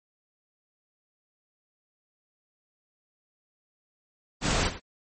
pink noise with echo, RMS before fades -25 dBFS, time 4.41-4.71 s, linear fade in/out 50 ms, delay 93 ms, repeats 1, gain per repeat -13 dB, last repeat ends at 4.803 s, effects MP3 32 kbps

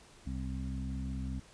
harmonic tone with a mistuned harmonic, 65.2 Hz, C2, 5 cents flat, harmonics 1 / 2 / 3 / 4, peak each -37 / -42 / -42 / -43 dBFS, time 0.26-1.4 s, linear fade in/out 10 ms, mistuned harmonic 1, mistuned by +19 cents, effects pink hiss -58 dBFS RMS until 1.53 s + resampled to 22050 Hz

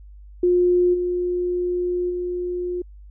sine tone with level steps, 356.4 Hz, F4, 35 cents sharp, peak -14 / -20 / -23 dBFS, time 0.43-2.82 s, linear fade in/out 5 ms, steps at 0.93 / 2.09 s, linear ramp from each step 20 ms, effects added 50 Hz sine -40 dBFS peak until 3.1 s

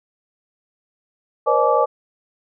sine tone cluster, 481.5 / 533 / 604 / 854 / 1162 Hz, B4 / C5 / D5 / G#5 / D6, -44 / +32 / +48 / +48 / -19 cents, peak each -20 dBFS, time 1.46-1.86 s, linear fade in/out 20 ms, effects none

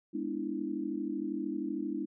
sine chord, E dominant seventh, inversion first, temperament just, 206 / 247.2 / 296.7 / 329.6 Hz, G#3 / B3 / D4 / E4, -14 / +2 / +18 / 0 cents, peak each -40 / -40 / -36 / -37 dBFS, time 0.13-2.06 s, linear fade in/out 20 ms, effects none

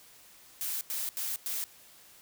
blue noise bursts at uneven times, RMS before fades -34 dBFS, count 4, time 0.61-0.81 / 0.9-1.09 / 1.17-1.36 / 1.46-1.64 s, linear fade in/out 0 ms, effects white hiss -56 dBFS RMS until 2.21 s

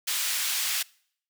pink high-pass noise, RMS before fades -28 dBFS, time 0.07-0.83 s, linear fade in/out 10 ms, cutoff 2400 Hz, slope 12 dB/octave, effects noise-tail reverb RT60 0.6 s tail -24 dB re dry

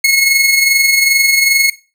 sawtooth tone with amplitude modulation, 2176 Hz, C#7, 33 cents flat, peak -3 dBFS, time 0.04-1.7 s, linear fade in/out 5 ms, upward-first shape sine, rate 22.5 Hz, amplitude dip 45%, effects noise-tail reverb RT60 0.3 s tail -17 dB re dry

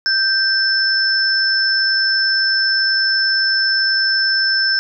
sine tone pair together, 1568 / 5289 Hz, G6 / E8, 0 / +5 cents, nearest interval octave + major sixth, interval 2105 cents, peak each -16 dBFS, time 0.06-4.79 s, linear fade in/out 0 ms, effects none

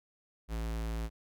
square tone, 55.7 Hz, A1, 22 cents sharp, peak -34 dBFS, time 0.48-1.1 s, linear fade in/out 50 ms, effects none

